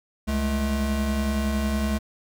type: tone pair together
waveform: square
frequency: 68 / 214.8 Hz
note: C#2 / A3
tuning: -33 / -41 cents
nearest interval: octave + minor sixth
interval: 1992 cents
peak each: -26 dBFS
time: 0.27-1.99 s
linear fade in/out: 20 ms
effects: none